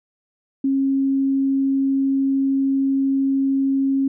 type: tone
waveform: sine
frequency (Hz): 271.3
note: C#4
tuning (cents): -37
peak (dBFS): -16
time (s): 0.64-4.08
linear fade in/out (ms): 5
effects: none